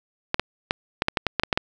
clicks, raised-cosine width 0.3 ms, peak -4 dBFS, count 11, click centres 0.344 / 0.396 / 0.709 / 1.021 / 1.084 / 1.172 / 1.267 / 1.397 / 1.435 / 1.528 / 1.575 s, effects none

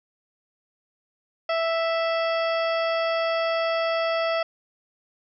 harmonic tone, 659.3 Hz, E5, in tune, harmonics 1 / 2 / 3 / 4 / 5 / 7 / 8, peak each -23 / -29 / -33 / -35 / -37 / -40 / -41 dBFS, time 1.49-4.43 s, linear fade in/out 5 ms, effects none

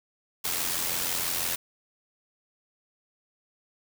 white noise with amplitude modulation, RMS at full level -27 dBFS, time 0.44-1.56 s, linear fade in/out 10 ms, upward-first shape sine, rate 86.1 Hz, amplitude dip 50%, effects none

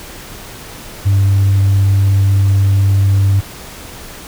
sine tone, 98.3 Hz, G2, 5 cents sharp, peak -6 dBFS, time 1.05-3.41 s, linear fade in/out 20 ms, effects tanh soft clip ceiling -6 dBFS + pink hiss -32 dBFS RMS until 4.27 s

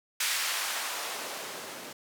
blue noise with band-pass filter sweep, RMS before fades -34 dBFS, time 0.2-1.93 s, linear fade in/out 5 ms, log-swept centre 2000 to 250 Hz, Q 0.76, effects none

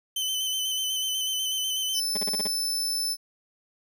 sawtooth tone with vibrato, 3053 Hz, G7, 46 cents flat, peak -23 dBFS, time 0.16-2 s, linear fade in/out 5 ms, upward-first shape square, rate 8.1 Hz, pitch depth 23 cents each way
sawtooth tone, 5274 Hz, E8, in tune, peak -23 dBFS, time 1.93-3.17 s, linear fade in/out 50 ms
15% pulse tone bursts, 206.2 Hz, G#3, 12 cents flat, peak -25 dBFS, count 6, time 2.15-2.474 s, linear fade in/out 5 ms, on 24 ms, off 36 ms
effects none

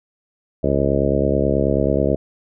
harmonic tone with a mistuned harmonic, 69.3 Hz, C#2, in tune, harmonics 1 / 2 / 3 / 4 / 5 / 6 / 7 / 8 / 9, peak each -24 / -24 / -24 / -24 / -24 / -24 / -24 / -24 / -24 dBFS, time 0.63-2.16 s, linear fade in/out 10 ms, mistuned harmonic 1, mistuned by -18 cents, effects none

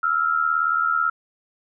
sine tone pair together, 1315.8 / 1394 Hz, E6 / F6, -4 / -4 cents, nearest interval minor second, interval 100 cents, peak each -21 dBFS, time 0.03-1.1 s, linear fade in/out 5 ms, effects none

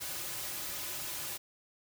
white noise with comb filter, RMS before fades -39 dBFS, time 0-1.38 s, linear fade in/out 20 ms, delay 4.4 ms, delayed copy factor -0.7, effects none

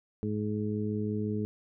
harmonic tone, 105.7 Hz, G#2, 31 cents sharp, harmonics 1 / 2 / 3 / 4, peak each -34 / -32 / -38 / -36 dBFS, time 0.23-1.45 s, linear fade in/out 0 ms, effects none

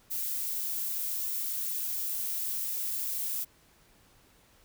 violet noise, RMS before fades -33 dBFS, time 0.1-3.45 s, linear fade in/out 20 ms, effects pink hiss -62 dBFS RMS until 4.64 s

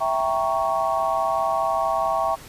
sine chord, E diminished seventh, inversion none, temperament equal, 659.3 / 784 / 932.3 / 1108.7 Hz, E5 / G5 / Bb5 / Db6, 0 / 0 / 0 / 0 cents, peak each -24 / -25 / -28 / -25 dBFS, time 0-2.36 s, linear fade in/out 20 ms, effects pink hiss -43 dBFS RMS until 2.48 s + resampled to 32000 Hz

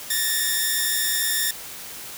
5% pulse tone pair together, 1745.2 / 1849 Hz, A6 / A#6, -15 / -15 cents, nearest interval minor second, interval 100 cents, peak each -13 dBFS, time 0.1-1.51 s, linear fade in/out 5 ms, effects white hiss -37 dBFS RMS until 2.17 s

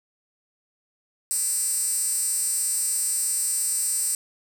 10% pulse tone with high-pass filter, 336.9 Hz, E4, 38 cents sharp, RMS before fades -25 dBFS, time 1.31-4.15 s, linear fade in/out 0 ms, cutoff 8300 Hz, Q 4.6, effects 8-bit

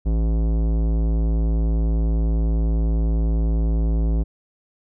sine tone with tanh clipping, 55 Hz, A1, in tune, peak -19 dBFS, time 0.05-4.24 s, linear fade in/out 20 ms, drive 17 dB, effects none

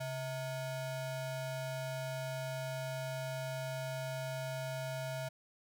square ring-modulated tone, 390 Hz, G4, 9 cents flat, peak -35 dBFS, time 0-5.29 s, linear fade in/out 10 ms, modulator 255 Hz, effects none

